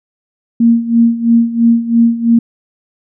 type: tone with tremolo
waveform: sine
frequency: 232.3 Hz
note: A#3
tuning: 6 cents flat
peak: -4 dBFS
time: 0.6-2.39 s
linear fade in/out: 5 ms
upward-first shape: sine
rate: 3 Hz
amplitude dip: 80%
effects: none